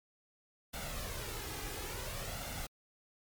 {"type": "noise with flanger", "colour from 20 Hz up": "pink", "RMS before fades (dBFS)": -41, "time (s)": [0.73, 2.67], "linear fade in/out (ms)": 10, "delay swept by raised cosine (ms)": [1.4, 2.5], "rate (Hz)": 0.57, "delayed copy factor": 0.55, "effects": ["MP3 96 kbps"]}